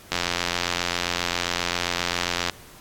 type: click train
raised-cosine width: 0.2 ms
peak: -5 dBFS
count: 209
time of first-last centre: 0.12-2.497 s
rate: 87.5 Hz
effects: pink hiss -47 dBFS RMS until 2.8 s + AAC 64 kbps